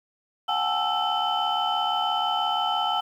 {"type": "tone cluster", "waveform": "sine", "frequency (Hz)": [733, 810, 876, 1322, 3048], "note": ["F#5", "G#5", "A5", "E6", "G7"], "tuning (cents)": [-16, -43, -8, 5, -49], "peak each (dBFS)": -28, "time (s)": [0.48, 3.01], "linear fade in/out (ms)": 10, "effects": ["tanh soft clip ceiling -15 dBFS", "9-bit"]}